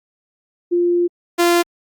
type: tone pair in turn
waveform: sine / sawtooth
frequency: 349.2 / 345.6 Hz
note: F4 / F4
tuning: 0 / -18 cents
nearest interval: unison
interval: 18 cents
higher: first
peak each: -13 / -8 dBFS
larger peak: second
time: 0.71-1.08 / 1.38-1.63 s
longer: first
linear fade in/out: 20 ms
effects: Opus 48 kbps